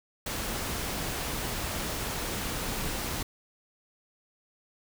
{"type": "noise", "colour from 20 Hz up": "pink", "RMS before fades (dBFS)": -33, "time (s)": [0.26, 3.23], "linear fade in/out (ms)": 5, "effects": []}